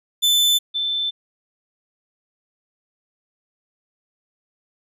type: tone pair in turn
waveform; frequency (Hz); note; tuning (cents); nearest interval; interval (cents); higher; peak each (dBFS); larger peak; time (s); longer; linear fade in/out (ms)
40% pulse / sine; 3520 / 3535; A7 / A7; 0 / +7; unison; 7; second; -13 / -20; first; 0.22-0.59 / 0.74-1.11; neither; 20
effects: none